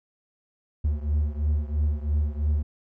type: beating tone pair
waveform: triangle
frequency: 73.42 / 76.42 Hz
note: D2 / D#2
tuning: 0 / -31 cents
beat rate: 3 Hz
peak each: -22 / -25 dBFS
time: 0.84-2.63 s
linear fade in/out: 10 ms
effects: none